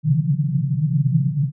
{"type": "band-pass noise", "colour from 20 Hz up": "pink", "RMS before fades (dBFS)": -19, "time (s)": [0.03, 1.52], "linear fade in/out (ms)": 50, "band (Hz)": [130, 170], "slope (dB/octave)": 96, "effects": []}